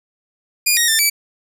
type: tone with pitch steps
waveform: 10% pulse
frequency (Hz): 2429 / 1877 / 1786 / 2302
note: D#7 / A#6 / A6 / D7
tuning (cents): -42 / +11 / +25 / -35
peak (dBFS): -4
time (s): 0.66-1.1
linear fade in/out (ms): 10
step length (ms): 110
effects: none